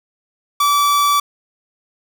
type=tone; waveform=45% pulse; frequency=1155 Hz; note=D6; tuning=29 cents flat; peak=-12 dBFS; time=0.6-1.2 s; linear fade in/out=5 ms; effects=none